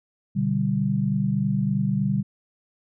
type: chord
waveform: sine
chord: G major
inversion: first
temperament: equal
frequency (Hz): 123.47 / 146.83 / 196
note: B2 / D3 / G3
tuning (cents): 0 / 0 / 0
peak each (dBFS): -27 / -25 / -23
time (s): 0.35-2.23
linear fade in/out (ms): 20
effects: none